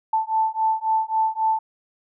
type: beating tone pair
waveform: sine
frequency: 880 / 883.7 Hz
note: A5 / A5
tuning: 0 / +7 cents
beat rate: 3.7 Hz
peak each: -22 dBFS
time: 0.13-1.59 s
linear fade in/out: 5 ms
effects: none